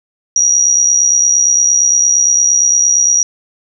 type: tone with amplitude modulation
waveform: sine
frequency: 5760 Hz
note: F#8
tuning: 47 cents flat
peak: -5 dBFS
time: 0.36-3.23 s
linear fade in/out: 2 ms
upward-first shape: sine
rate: 68.7 Hz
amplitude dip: 55%
effects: none